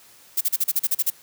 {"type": "noise bursts", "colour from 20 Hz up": "violet", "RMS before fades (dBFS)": -20, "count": 10, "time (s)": [0.37, 1.103], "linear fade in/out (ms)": 10, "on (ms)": 40, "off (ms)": 37, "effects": ["white hiss -51 dBFS RMS until 1.22 s", "high-pass 60 Hz 12 dB/octave"]}